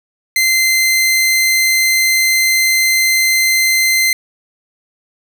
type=tone; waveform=sawtooth; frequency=2074 Hz; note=C7; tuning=16 cents flat; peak=-7 dBFS; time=0.36-4.13 s; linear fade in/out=2 ms; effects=none

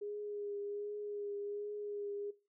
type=tone with vibrato; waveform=sine; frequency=411 Hz; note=G#4; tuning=18 cents flat; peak=-39 dBFS; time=0.01-2.31 s; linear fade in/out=10 ms; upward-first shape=triangle; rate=1.3 Hz; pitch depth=25 cents each way; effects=noise-tail reverb RT60 0.3 s tail -18 dB re dry

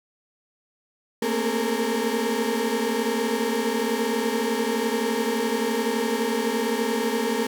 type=tone cluster; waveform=35% pulse; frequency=222.6 / 234.4 / 266 / 419.1 / 460.2 Hz; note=A3 / A#3 / C4 / G#4 / A#4; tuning=+20 / +10 / +29 / +16 / -22 cents; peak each=-29 / -27 / -30 / -28 / -25 dBFS; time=1.22-7.47 s; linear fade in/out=5 ms; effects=none

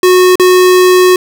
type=tone with dropouts; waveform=square; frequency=365.9 Hz; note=F#4; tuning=19 cents flat; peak=-4 dBFS; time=0.03-1.16 s; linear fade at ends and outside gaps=2 ms; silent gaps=0.356-0.397 s; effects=none

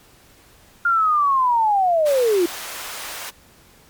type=linear sweep; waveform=sine; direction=down; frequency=1412 to 329.6 Hz; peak=-14 dBFS; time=0.85-2.46 s; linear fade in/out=5 ms
type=high-pass noise; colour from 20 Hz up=pink; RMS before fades=-32 dBFS; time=2.05-3.31 s; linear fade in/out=20 ms; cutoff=790 Hz; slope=12 dB/octave
effects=pink hiss -51 dBFS RMS until 3.89 s + MP3 96 kbps

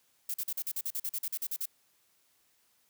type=noise bursts; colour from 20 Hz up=violet; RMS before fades=-34 dBFS; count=15; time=0.29-1.657 s; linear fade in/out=5 ms; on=51 ms; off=43 ms; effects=white hiss -70 dBFS RMS until 2.89 s + high-pass 60 Hz 12 dB/octave

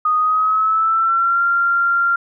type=tone with pitch glide; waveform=sine; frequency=1241 to 1385 Hz; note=D#6 to F6; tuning=-5 to -15 cents; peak=-13 dBFS; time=0.05-2.16 s; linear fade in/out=5 ms; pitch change=+190 cents; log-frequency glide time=0.17-1.42 s; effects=none

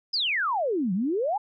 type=exponential two-way sweep; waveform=sine; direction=down then up; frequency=5230 to 174.61 to 876 Hz; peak=-23 dBFS; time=0.13-1.38 s; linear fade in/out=10 ms; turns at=0.93 s; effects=none

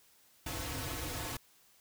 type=noise with comb filter; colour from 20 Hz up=pink; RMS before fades=-39 dBFS; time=0.46-1.37 s; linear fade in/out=5 ms; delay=5 ms; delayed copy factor=-0.95; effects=white hiss -65 dBFS RMS until 1.8 s

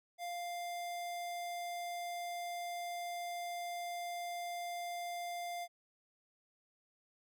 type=tone; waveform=square; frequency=698.5 Hz; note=F5; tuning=in tune; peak=-40 dBFS; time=0.18-5.68 s; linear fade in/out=50 ms; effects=none

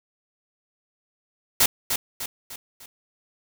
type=noise with echo; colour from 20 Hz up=white; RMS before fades=-17 dBFS; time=1.6-1.66 s; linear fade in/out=5 ms; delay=300 ms; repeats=4; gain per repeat=-7 dB; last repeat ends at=2.86 s; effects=none

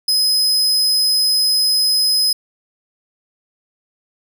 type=tone; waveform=40% pulse; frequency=5060 Hz; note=D#8; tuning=28 cents sharp; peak=-12 dBFS; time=0.08-2.33 s; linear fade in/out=5 ms; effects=none

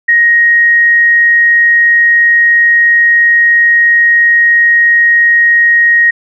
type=tone; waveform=sine; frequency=1877 Hz; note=A#6; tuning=11 cents sharp; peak=-4 dBFS; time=0.08-6.11 s; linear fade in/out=10 ms; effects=none

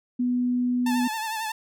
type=tone; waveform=sine; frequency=246.9 Hz; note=B3; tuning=in tune; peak=-21 dBFS; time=0.19-1.08 s; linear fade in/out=10 ms
type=tone with vibrato; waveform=sawtooth; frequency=880 Hz; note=A5; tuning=in tune; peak=-24 dBFS; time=0.86-1.52 s; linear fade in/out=5 ms; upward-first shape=triangle; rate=11 Hz; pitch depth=63 cents each way
effects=none

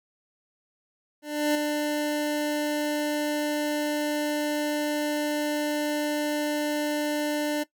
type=tone with ADSR envelope; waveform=25% pulse; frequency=297.7 Hz; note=D4; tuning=24 cents sharp; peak=-16 dBFS; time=1.22-7.64 s; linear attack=330 ms; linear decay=5 ms; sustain=-5 dB; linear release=16 ms; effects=noise-tail reverb RT60 0.1 s tail -18 dB re dry

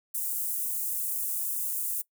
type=high-pass noise; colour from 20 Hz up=white; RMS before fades=-31 dBFS; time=0.14-2.02 s; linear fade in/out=10 ms; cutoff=8700 Hz; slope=24 dB/octave; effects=noise-tail reverb RT60 0.1 s tail -21 dB re dry

